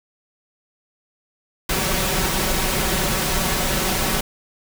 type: noise with comb filter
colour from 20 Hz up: pink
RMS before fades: -21 dBFS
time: 1.69-4.21 s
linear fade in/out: 5 ms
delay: 5.3 ms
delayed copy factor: +0.6
effects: none